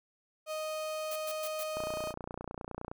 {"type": "tone", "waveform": "35% pulse", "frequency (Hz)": 622.3, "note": "D#5", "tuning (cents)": 0, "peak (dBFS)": -33, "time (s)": [0.46, 2.14], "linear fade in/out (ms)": 50}
{"type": "noise bursts", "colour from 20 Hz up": "blue", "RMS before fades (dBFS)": -41, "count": 4, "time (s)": [1.11, 1.636], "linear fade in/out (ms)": 5, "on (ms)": 49, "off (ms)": 110}
{"type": "click train", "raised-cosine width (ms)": 1, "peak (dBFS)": -25, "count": 35, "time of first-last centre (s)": [1.77, 2.915], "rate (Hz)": 29.7}
{"effects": []}